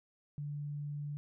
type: tone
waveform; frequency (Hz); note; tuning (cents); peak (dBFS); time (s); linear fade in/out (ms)
sine; 146; D3; -10; -37; 0.38-1.17; 0
effects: none